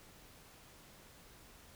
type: silence
effects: pink hiss -59 dBFS RMS until 1.75 s